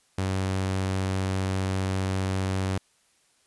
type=tone; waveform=sawtooth; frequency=95 Hz; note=F#2; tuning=46 cents sharp; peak=-21 dBFS; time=0.18-2.78 s; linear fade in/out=5 ms; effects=white hiss -65 dBFS RMS until 3.46 s + resampled to 24000 Hz